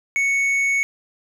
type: tone with tanh clipping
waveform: triangle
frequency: 2217 Hz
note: C#7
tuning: in tune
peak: -18 dBFS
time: 0.16-0.83 s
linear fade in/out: 0 ms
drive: 10 dB
effects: none